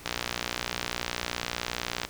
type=click train; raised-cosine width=0.2 ms; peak=-11 dBFS; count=120; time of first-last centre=0.06-2.05 s; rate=59.8 Hz; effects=pink hiss -47 dBFS RMS until 2.09 s